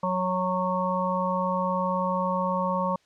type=harmonic tone; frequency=183.8 Hz; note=F#3; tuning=11 cents flat; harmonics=1 / 3 / 5 / 6; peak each=-29 / -29 / -29 / -29 dBFS; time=0.03-2.96 s; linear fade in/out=5 ms; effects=white hiss -64 dBFS RMS until 3.05 s + low-pass 5000 Hz 12 dB/octave